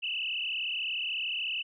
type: tone with frequency modulation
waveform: sine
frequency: 2800 Hz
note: F7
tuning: 4 cents sharp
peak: -30 dBFS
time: 0.02-1.63 s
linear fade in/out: 20 ms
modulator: 36.8 Hz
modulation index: 5.3
effects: none